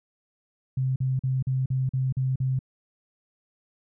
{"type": "tone bursts", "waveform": "sine", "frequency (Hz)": 130.81, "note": "C3", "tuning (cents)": 0, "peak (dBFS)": -22, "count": 8, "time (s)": [0.77, 2.591], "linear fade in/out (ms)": 5, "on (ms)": 190, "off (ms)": 43, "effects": []}